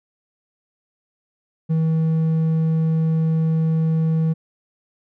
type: tone with hard clipping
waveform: sine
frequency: 160.6 Hz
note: E3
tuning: 45 cents flat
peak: -17 dBFS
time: 1.69-4.34 s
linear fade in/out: 20 ms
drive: 3 dB
effects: none